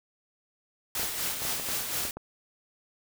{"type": "noise with tremolo", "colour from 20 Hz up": "white", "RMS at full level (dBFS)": -30, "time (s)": [0.95, 2.11], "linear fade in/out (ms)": 2, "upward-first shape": "sine", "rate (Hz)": 4.1, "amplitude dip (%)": 45}
{"type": "clicks", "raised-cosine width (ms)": 1, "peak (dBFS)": -24, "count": 8, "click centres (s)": [0.996, 1.032, 1.42, 1.452, 1.598, 1.688, 2.052, 2.17]}
{"effects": []}